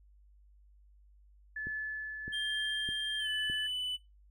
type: tone with tremolo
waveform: sine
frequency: 1729 Hz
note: A6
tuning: 31 cents flat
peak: -33 dBFS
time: 1.56-3.67 s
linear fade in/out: 5 ms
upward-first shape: triangle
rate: 1.2 Hz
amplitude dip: 45%
type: click train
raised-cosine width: 3 ms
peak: -31 dBFS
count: 4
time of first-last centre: 1.67-3.499 s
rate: 1.64 Hz
type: tone with pitch glide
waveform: triangle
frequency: 3187 to 2991 Hz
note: G7 to F#7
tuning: +28 to +18 cents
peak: -32 dBFS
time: 2.32-3.97 s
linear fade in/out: 20 ms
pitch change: -110 cents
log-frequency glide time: 3.19-3.29 s
effects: noise-tail reverb RT60 0.2 s tail -17 dB re dry + added 50 Hz sine -58 dBFS peak until 4.3 s